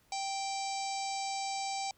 harmonic tone, 783 Hz, G5, 2 cents flat, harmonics 1 / 3 / 4 / 5 / 6 / 7 / 8 / 9 / 10, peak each -35 / -44 / -53 / -47 / -45 / -46 / -47 / -50 / -46 dBFS, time 0.12-1.91 s, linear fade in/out 2 ms, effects pink hiss -68 dBFS RMS until 1.97 s

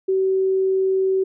sine tone, 381 Hz, G4, 49 cents flat, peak -16 dBFS, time 0.08-1.24 s, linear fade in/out 10 ms, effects none

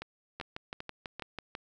two click trains, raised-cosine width 0.3 ms, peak -23 / -22 dBFS, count 4 / 8, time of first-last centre 0.02-1.196 / 0.4-1.551 s, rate 2.55 / 6.08 Hz, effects none

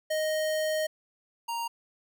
square tone pair in turn, 622.3 / 932.4 Hz, D#5 / A#5, 0 / 0 cents, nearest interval perfect fifth, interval 700 cents, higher second, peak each -27 / -31 dBFS, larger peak first, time 0.1-0.87 / 1.48-1.68 s, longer first, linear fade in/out 10 ms, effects none

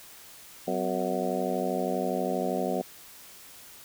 harmonic tone with a mistuned harmonic, 92.5 Hz, F#2, in tune, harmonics 2 / 3 / 4 / 5 / 6 / 7 / 8, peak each -34 / -34 / -34 / -34 / -34 / -34 / -34 dBFS, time 0.67-2.82 s, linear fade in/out 10 ms, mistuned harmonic 3, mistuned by -140 cents, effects white hiss -49 dBFS RMS until 3.84 s

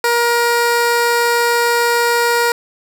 15% pulse tone, 473.3 Hz, A#4, 26 cents sharp, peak -6 dBFS, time 0.04-2.52 s, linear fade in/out 2 ms, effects none

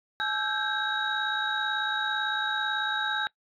sine tone cluster, 852 / 1325 / 1564 / 1622 / 3817 Hz, G#5 / E6 / G6 / G#6 / A#7, +44 / +9 / -4 / -41 / +40 cents, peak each -33 / -35 / -30 / -34 / -32 dBFS, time 0.2-3.27 s, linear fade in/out 0 ms, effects noise-tail reverb RT60 0.1 s tail -22 dB re dry + tanh soft clip ceiling -16 dBFS

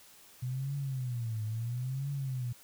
sine tone with vibrato, 123.47 Hz, B2, in tune, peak -32 dBFS, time 0.42-2.53 s, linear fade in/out 10 ms, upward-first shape triangle, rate 0.74 Hz, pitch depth 250 cents each way, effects white hiss -57 dBFS RMS until 2.63 s

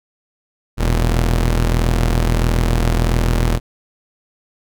sawtooth tone pair together, 41.54 / 117.5 Hz, E1 / A#2, +14 / +14 cents, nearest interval octave + tritone, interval 1800 cents, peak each -10 / -17 dBFS, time 0.77-3.6 s, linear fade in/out 50 ms, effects none

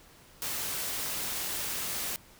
white noise, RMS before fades -34 dBFS, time 0.42-2.16 s, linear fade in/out 0 ms, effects pink hiss -56 dBFS RMS until 2.39 s

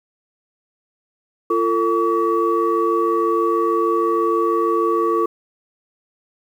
sine tone cluster, 343.2 / 449.5 / 1138 Hz, F4 / A4 / C#6, -30 / +37 / +45 cents, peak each -19 dBFS, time 1.5-5.26 s, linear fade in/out 5 ms, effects tanh soft clip ceiling -7 dBFS + 8-bit

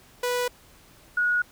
sawtooth / sine tone pair in turn, 491.7 / 1453.1 Hz, B4 / F#6, -8 / -32 cents, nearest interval octave + perfect fifth, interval 1876 cents, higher second, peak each -20 dBFS, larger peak neither, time 0.23-0.48 / 1.17-1.42 s, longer neither, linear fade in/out 5 ms, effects pink hiss -54 dBFS RMS until 1.51 s

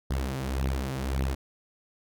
sawtooth beating tone pair, 65.41 / 67.21 Hz, C2 / C2, 0 / +47 cents, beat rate 1.8 Hz, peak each -27 / -26 dBFS, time 0.1-1.35 s, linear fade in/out 10 ms, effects none

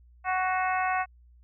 harmonic tone with a mistuned harmonic, 371.2 Hz, F#4, 6 cents sharp, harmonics 2 / 3 / 4 / 5 / 6 / 7, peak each -27 / -31 / -33 / -35 / -37 / -38 dBFS, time 0.24-1.06 s, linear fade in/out 50 ms, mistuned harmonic 6, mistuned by -42 cents, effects added 60 Hz sine -53 dBFS peak until 1.43 s

